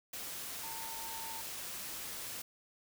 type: tone in noise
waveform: sine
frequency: 904 Hz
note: A5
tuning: 47 cents sharp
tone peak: -46 dBFS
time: 0.63-1.41 s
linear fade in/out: 5 ms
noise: white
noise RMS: -43 dBFS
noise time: 0.13-2.42 s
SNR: -6 dB
effects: none